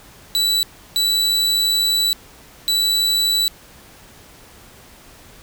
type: tone bursts at uneven times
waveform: 40% pulse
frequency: 3951 Hz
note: B7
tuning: in tune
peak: -14 dBFS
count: 3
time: 0.35-0.63 / 0.96-2.13 / 2.68-3.48 s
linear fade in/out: 0 ms
effects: pink hiss -45 dBFS RMS until 5.42 s